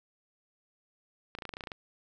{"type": "clicks", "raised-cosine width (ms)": 0.3, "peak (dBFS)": -23, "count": 11, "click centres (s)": [1.351, 1.387, 1.422, 1.453, 1.492, 1.538, 1.569, 1.608, 1.638, 1.672, 1.718], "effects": []}